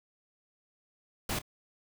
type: noise with echo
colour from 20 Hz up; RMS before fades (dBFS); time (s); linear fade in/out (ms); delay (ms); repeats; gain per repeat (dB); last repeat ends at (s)
pink; -33; 1.29-1.39; 5; 28; 1; -15; 1.418
effects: none